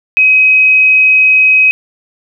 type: tone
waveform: sine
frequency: 2533 Hz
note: D#7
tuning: 30 cents sharp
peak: -4 dBFS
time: 0.17-1.71 s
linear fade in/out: 0 ms
effects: none